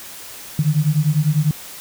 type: beating tone pair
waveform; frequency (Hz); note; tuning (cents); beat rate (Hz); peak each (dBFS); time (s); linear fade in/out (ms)
sine; 146.6 / 156.6; D3 / D#3; -3 / +11; 10; -17; 0.59-1.51; 2
effects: white hiss -36 dBFS RMS until 1.8 s